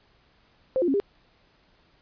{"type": "tone with pitch steps", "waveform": "sine", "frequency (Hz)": [522, 350.3, 272, 402.1], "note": ["C5", "F4", "C#4", "G4"], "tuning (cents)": [-4, 5, -33, 44], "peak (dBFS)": -20, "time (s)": [0.76, 1], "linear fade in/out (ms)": 0, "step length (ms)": 60, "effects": ["pink hiss -62 dBFS RMS until 2.01 s", "resampled to 11025 Hz"]}